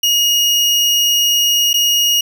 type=tone with dropouts; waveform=30% pulse; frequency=2872 Hz; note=F7; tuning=48 cents sharp; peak=-8 dBFS; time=0.03-2.21 s; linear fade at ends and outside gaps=5 ms; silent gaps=1.732-1.74 s; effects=7-bit